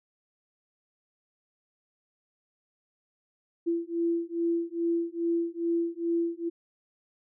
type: beating tone pair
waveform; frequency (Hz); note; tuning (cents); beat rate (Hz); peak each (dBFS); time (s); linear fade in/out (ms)
sine; 336.3 / 338.7; E4 / E4; +35 / +47; 2.4; -29; 3.66-6.5; 20
effects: none